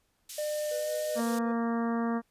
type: band-pass noise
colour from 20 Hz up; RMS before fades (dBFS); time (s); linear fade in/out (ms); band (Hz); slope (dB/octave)
white; -43; 0.29-1.39; 5; 3400 to 11000; 12
type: tone with pitch glide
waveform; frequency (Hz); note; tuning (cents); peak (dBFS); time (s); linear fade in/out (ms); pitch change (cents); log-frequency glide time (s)
triangle; 602 to 611.5; D5 to D#5; +43 to -30; -28; 0.38-1.2; 5; +27; 0.77-0.91
type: tone with tremolo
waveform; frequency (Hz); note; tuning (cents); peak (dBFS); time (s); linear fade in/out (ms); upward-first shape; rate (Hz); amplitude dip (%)
triangle; 493.9; B4; 0; -34; 0.71-1.52; 5; triangle; 5.2; 75
type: harmonic tone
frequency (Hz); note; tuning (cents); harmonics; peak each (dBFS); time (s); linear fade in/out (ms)
231.9; A#3; -9; 1 / 2 / 3 / 4 / 5 / 6 / 7 / 8; -28 / -36 / -38 / -41 / -39 / -46 / -46 / -48; 1.15-2.22; 50
effects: pink hiss -73 dBFS RMS until 2.3 s + resampled to 32000 Hz